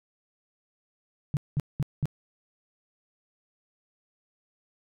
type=tone bursts; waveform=sine; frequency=143.7 Hz; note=D3; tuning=37 cents flat; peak=-22 dBFS; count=4; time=1.34-2.056 s; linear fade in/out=0 ms; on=29 ms; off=200 ms; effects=none